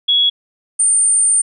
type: tone pair in turn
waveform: sine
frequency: 3351 / 8946 Hz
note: G#7 / C#9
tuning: +15 / +15 cents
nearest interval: octave + perfect fourth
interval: 1700 cents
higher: second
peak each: -10 dBFS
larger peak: neither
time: 0.08-0.3 / 0.79-1.42 s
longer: second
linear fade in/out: 10 ms
effects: none